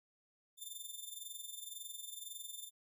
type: tone with amplitude modulation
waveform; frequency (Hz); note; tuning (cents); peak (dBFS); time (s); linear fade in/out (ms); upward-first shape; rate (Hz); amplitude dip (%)
10% pulse; 3568; A7; +23; -35; 0.57-2.71; 50; sine; 21.9; 70
effects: none